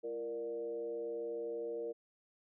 sine tone with frequency modulation, 466.2 Hz, A#4, in tune, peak -37 dBFS, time 0.03-1.93 s, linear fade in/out 20 ms, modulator 127 Hz, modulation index 0.7, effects none

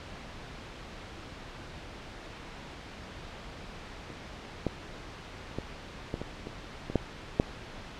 clicks, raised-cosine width 2 ms, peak -29 / -14 / -19 / -18 / -22 / -26 / -21 / -10 / -8 dBFS, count 9, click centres 4.103 / 4.667 / 5.586 / 6.141 / 6.216 / 6.471 / 6.9 / 6.957 / 7.399 s, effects pink hiss -44 dBFS RMS until 7.99 s + low-pass 4000 Hz 12 dB/octave

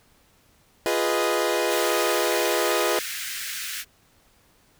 sawtooth chord, F half-diminished seventh, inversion none, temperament equal, 349.2 / 415.3 / 493.9 / 622.3 Hz, F4 / Ab4 / Cb5 / Eb5, 0 / 0 / 0 / 0 cents, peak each -23 dBFS, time 0.86-2.99 s, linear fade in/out 0 ms
pink high-pass noise, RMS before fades -32 dBFS, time 1.68-3.85 s, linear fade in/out 50 ms, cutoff 1500 Hz, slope 48 dB/octave
effects pink hiss -60 dBFS RMS until 4.79 s

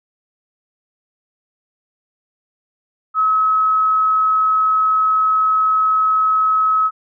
sine tone, 1284 Hz, E6, 46 cents flat, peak -12 dBFS, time 3.14-6.91 s, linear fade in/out 50 ms, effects none

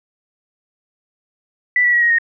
sine tone with pitch steps, 1976 / 1945.4 / 1915.3 / 1885.7 / 1856.5 Hz, B6 / B6 / A#6 / A#6 / A#6, 0 / -27 / +46 / +19 / -8 cents, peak -11 dBFS, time 1.76-2.185 s, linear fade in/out 2 ms, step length 85 ms, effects none

